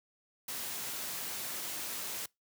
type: noise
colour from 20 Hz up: white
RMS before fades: -39 dBFS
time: 0.48-2.26 s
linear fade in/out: 5 ms
effects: noise-tail reverb RT60 0.2 s tail -25 dB re dry + high-pass 100 Hz 12 dB/octave